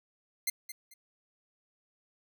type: tone with echo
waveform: 5% pulse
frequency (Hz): 2093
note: C7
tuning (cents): 0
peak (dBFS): -18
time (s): 0.47-0.5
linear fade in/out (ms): 5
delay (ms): 220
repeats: 2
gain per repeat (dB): -12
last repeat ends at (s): 0.94
effects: none